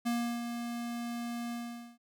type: tone with ADSR envelope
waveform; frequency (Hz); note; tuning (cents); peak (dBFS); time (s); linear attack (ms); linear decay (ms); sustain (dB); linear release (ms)
square; 236.8; A#3; +27; -29; 0.05-1.98; 19; 340; -7; 460
effects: none